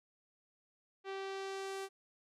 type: tone with low-pass filter sweep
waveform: sawtooth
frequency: 388.1 Hz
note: G4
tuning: 17 cents flat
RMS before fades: -42 dBFS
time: 1.04-1.89 s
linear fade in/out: 50 ms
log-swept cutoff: 3200 to 11000 Hz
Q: 0.94
effects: none